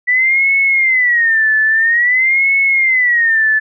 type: tone with vibrato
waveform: sine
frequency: 1957 Hz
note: B6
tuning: 16 cents flat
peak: -9 dBFS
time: 0.07-3.6 s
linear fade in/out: 20 ms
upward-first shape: sine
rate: 0.5 Hz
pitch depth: 200 cents each way
effects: none